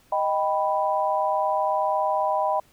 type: chord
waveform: sine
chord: Eb augmented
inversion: none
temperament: equal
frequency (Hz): 622.3 / 784 / 987.8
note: Eb5 / G5 / B5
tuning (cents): 0 / 0 / 0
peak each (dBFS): -25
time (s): 0.12-2.6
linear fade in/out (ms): 5
effects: pink hiss -59 dBFS RMS until 2.72 s